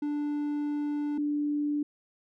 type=tone pair in turn; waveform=triangle / sine; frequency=293.7 / 293.7 Hz; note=D4 / D4; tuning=0 / 0 cents; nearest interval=unison; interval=0 cents; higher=neither; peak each=-26 dBFS; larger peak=neither; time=0.02-1.18 / 1.18-1.83 s; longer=first; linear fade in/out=5 ms; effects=none